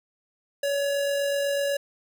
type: tone with amplitude modulation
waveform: square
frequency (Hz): 564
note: C#5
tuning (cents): +30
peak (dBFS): -23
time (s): 0.63-1.77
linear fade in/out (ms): 5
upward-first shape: sine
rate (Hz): 48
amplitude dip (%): 25
effects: none